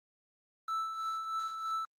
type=tone with tremolo; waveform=triangle; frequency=1318.5 Hz; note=E6; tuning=in tune; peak=-29 dBFS; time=0.68-1.85 s; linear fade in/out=2 ms; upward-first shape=sine; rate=3.1 Hz; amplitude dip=50%; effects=Opus 24 kbps